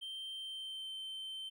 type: tone with pitch glide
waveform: triangle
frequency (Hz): 3136 to 3102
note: G7 to G7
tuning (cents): 0 to -19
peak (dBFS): -40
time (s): 0.01-1.5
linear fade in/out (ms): 20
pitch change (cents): -19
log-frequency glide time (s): 0.34-0.93
effects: none